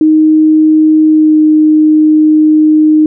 sine tone with pitch glide, 311.4 to 308.4 Hz, D#4 to D#4, +2 to -15 cents, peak -3 dBFS, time 0.01-3.06 s, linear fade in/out 2 ms, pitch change -17 cents, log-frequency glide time 1.07-1.38 s, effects none

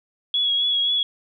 sine tone with vibrato, 3349 Hz, G#7, 14 cents sharp, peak -18 dBFS, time 0.34-1.03 s, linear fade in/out 2 ms, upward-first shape triangle, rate 3.8 Hz, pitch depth 33 cents each way, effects none

